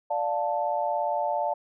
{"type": "chord", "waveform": "sine", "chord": "D minor", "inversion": "none", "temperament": "just", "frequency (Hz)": [587.3, 704.8, 881], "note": ["D5", "F5", "A5"], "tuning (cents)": [0, 16, 2], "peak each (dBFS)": [-29, -29, -28], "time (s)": [0.1, 1.54], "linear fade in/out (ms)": 10, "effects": []}